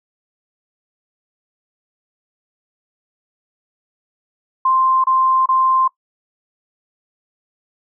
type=tone bursts; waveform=sine; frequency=1046.5 Hz; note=C6; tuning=in tune; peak=-12 dBFS; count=3; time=4.65-5.878 s; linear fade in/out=5 ms; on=390 ms; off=29 ms; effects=noise-tail reverb RT60 0.1 s tail -21 dB re dry